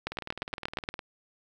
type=two click trains; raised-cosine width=0.3 ms; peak=-14 / -21 dBFS; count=8 / 18; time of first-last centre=0.07-0.889 / 0.12-0.992 s; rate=8.55 / 19.5 Hz; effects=9-bit